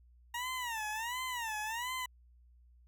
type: tone with vibrato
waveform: 20% pulse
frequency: 934 Hz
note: A#5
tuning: 3 cents sharp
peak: -31 dBFS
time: 0.34-2.06 s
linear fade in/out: 5 ms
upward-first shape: sine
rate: 1.4 Hz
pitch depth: 170 cents each way
effects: added 60 Hz sine -59 dBFS peak until 2.87 s